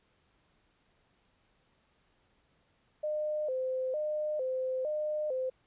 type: tone with vibrato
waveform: sine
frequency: 560 Hz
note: C#5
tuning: 18 cents sharp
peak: -30 dBFS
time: 3.03-5.5 s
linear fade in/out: 10 ms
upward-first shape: square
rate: 1.1 Hz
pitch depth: 140 cents each way
effects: pink hiss -71 dBFS RMS until 5.66 s + resampled to 8000 Hz